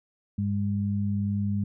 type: tone pair together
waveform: sine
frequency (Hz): 100.1 / 202.3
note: G2 / G#3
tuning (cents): +37 / -45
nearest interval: octave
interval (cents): 1218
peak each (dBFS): -27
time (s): 0.38-1.64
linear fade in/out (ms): 5
effects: none